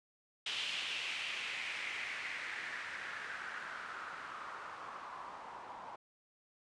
blue noise with low-pass filter sweep, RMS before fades -43 dBFS, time 0.46-5.96 s, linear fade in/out 5 ms, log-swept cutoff 3100 to 890 Hz, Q 3.4, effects resampled to 22050 Hz

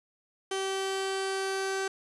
sawtooth tone pair together, 385.8 / 1543 Hz, G4 / G6, -28 / -28 cents, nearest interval 2 octaves, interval 2400 cents, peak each -26 / -32 dBFS, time 0.51-1.88 s, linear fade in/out 5 ms, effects resampled to 24000 Hz + 9-bit

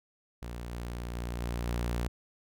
sawtooth tone with level steps, 59.3 Hz, A#1, 30 cents sharp, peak -34 / -32 / -30 / -28 / -26 dBFS, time 0.42-2.08 s, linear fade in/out 5 ms, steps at 0.71 / 1.14 / 1.4 / 1.66 s, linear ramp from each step 20 ms, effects none

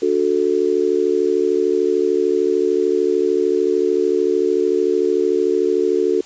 sine chord, D major, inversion none, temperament just, 293.7 / 367.1 / 440.5 Hz, D4 / F#4 / A4, 0 / -14 / +2 cents, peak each -23 / -17 / -18 dBFS, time 0.02-6.21 s, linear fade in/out 5 ms, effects white hiss -42 dBFS RMS until 6.25 s + resampled to 16000 Hz

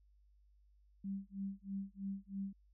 sine tone with tremolo, 196 Hz, G3, in tune, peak -37 dBFS, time 1.04-2.53 s, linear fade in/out 5 ms, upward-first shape sine, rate 3.1 Hz, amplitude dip 100%, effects added 50 Hz sine -65 dBFS peak until 2.73 s

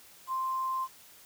sine tone with quantisation, 1046.5 Hz, C6, in tune, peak -29 dBFS, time 0.27-0.88 s, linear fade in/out 50 ms, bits 9, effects white hiss -55 dBFS RMS until 1.25 s

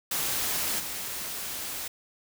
white noise with level steps, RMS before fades -29 / -35 dBFS, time 0.11-1.88 s, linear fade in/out 5 ms, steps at 0.79 s, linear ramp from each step 10 ms, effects none

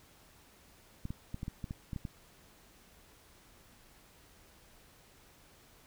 clicks, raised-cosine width 5 ms, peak -26 dBFS, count 10, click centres 1.054 / 1.105 / 1.344 / 1.431 / 1.481 / 1.642 / 1.709 / 1.932 / 1.962 / 2.052 s, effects pink hiss -61 dBFS RMS until 5.86 s

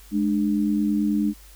sine tone pair together, 209.9 / 299.1 Hz, G#3 / D4, +19 / +32 cents, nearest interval tritone, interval 613 cents, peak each -21 / -23 dBFS, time 0.11-1.34 s, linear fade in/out 50 ms, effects added 50 Hz sine -46 dBFS peak until 1.55 s + white hiss -51 dBFS RMS until 1.55 s

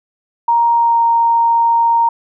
sine tone with pitch glide, 936 to 928.5 Hz, A#5 to A#5, +7 to -7 cents, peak -9 dBFS, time 0.48-2.09 s, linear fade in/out 5 ms, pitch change -14 cents, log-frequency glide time 0.74-1 s, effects none

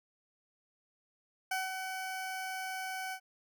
20% pulse tone with ADSR envelope, 755 Hz, F#5, 35 cents sharp, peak -26 dBFS, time 1.51-3.2 s, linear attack 6 ms, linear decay 180 ms, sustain -6 dB, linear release 73 ms, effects none

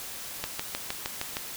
click train, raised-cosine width 0.2 ms, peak -12 dBFS, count 7, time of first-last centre 0.44-1.369 s, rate 6.46 Hz, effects white hiss -39 dBFS RMS until 1.56 s

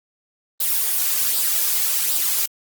blue noise with flanger, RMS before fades -20 dBFS, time 0.6-2.46 s, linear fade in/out 5 ms, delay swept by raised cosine 0.22 to 2.82 ms, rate 1.3 Hz, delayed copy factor +0.5, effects Opus 24 kbps

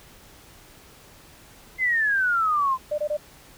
sine exponential sweep, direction down, 2093 to 1021 Hz, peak -19 dBFS, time 1.78-2.78 s, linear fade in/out 50 ms
sine tone bursts, 598 Hz, D5, 31 cents sharp, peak -22 dBFS, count 3, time 2.91-3.171 s, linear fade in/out 10 ms, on 73 ms, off 21 ms
effects pink hiss -50 dBFS RMS until 3.57 s

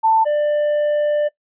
sine / triangle tone pair in turn, 889 / 593.3 Hz, A5 / D5, +18 / +18 cents, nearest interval perfect fifth, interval 700 cents, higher first, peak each -11 / -13 dBFS, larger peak first, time 0.03-0.25 / 0.25-1.29 s, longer second, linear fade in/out 20 ms, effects noise-tail reverb RT60 0.1 s tail -20 dB re dry + resampled to 8000 Hz

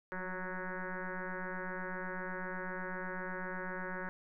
sine tone with frequency modulation, 740 Hz, F#5, in tune, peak -37 dBFS, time 0.12-4.09 s, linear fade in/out 0 ms, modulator 184 Hz, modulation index 5.8, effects none

